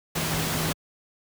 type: tone in noise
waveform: sine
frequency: 160 Hz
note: D#3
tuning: 49 cents sharp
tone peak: -31 dBFS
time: 0.15-0.73 s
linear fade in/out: 10 ms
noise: pink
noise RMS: -27 dBFS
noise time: 0.15-0.73 s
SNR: -7 dB
effects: high-pass 80 Hz 12 dB/octave